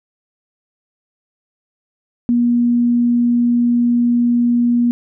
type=tone; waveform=sine; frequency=239.6 Hz; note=A#3; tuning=48 cents sharp; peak=-11 dBFS; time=2.29-4.91 s; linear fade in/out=0 ms; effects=none